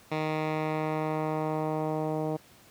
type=tone with low-pass filter sweep; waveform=10% pulse; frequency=155.56 Hz; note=D#3; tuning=in tune; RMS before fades=-30 dBFS; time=0.11-2.37 s; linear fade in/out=10 ms; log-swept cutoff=3100 to 640 Hz; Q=1; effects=pink hiss -56 dBFS RMS until 2.7 s + high-pass 80 Hz 12 dB/octave